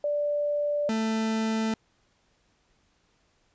sine / 40% pulse tone pair in turn, 586 / 221.3 Hz, D5 / A3, -4 / +10 cents, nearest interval octave + perfect fourth, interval 1686 cents, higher first, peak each -24 dBFS, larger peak neither, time 0.04-0.89 / 0.89-1.74 s, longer neither, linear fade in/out 2 ms, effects pink hiss -68 dBFS RMS until 3.54 s + resampled to 16000 Hz

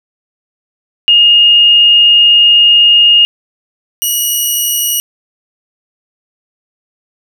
sine / 10% pulse tone pair in turn, 2846 / 2907 Hz, F7 / F#7, +32 / -31 cents, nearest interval unison, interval 37 cents, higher second, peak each -3 dBFS, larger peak neither, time 1.08-3.25 / 4.02-5 s, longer first, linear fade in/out 0 ms, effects none

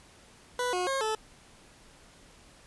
20% pulse tone with pitch steps, 494 / 361.7 / 539 / 436.1 Hz, B4 / F#4 / C#5 / A4, 0 / -39 / -49 / -15 cents, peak -23 dBFS, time 0.59-1.15 s, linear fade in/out 2 ms, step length 140 ms, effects pink hiss -56 dBFS RMS until 2.66 s + resampled to 24000 Hz

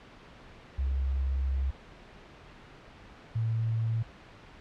sine tone pair in turn, 66.9 / 112.87 Hz, C2 / A2, +39 / +45 cents, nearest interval major sixth, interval 906 cents, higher second, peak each -26 dBFS, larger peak neither, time 0.78-1.71 / 3.35-4.03 s, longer first, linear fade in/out 10 ms, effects pink hiss -51 dBFS RMS until 4.6 s + low-pass 3000 Hz 12 dB/octave

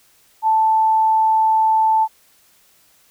sine tone, 880 Hz, A5, in tune, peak -12 dBFS, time 0.42-2.08 s, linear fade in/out 50 ms, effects white hiss -55 dBFS RMS until 3.1 s

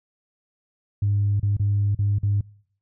sine tone with dropouts, 101.7 Hz, G#2, 36 cents flat, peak -17 dBFS, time 1.02-2.41 s, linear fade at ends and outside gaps 5 ms, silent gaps 1.398-1.429 / 1.568-1.596 / 1.949-1.989 / 2.186-2.231 s, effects noise-tail reverb RT60 0.6 s tail -25 dB re dry + tanh soft clip ceiling -14 dBFS

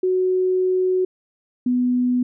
sine tone pair in turn, 370 / 248.2 Hz, F#4 / B3, 0 / +9 cents, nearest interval perfect fifth, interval 691 cents, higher first, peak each -16 dBFS, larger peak neither, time 0.03-1.05 / 1.66-2.23 s, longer first, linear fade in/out 5 ms, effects none

